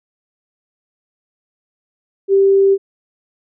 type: tone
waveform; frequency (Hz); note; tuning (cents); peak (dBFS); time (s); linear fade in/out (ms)
sine; 391.7; G4; -1; -8; 2.28-2.78; 50
effects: none